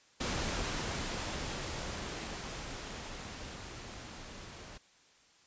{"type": "noise with level ramp", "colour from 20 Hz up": "pink", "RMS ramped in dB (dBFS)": [-34, -49], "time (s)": [0.2, 4.78], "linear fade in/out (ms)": 10, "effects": ["white hiss -64 dBFS RMS until 5.46 s", "resampled to 16000 Hz"]}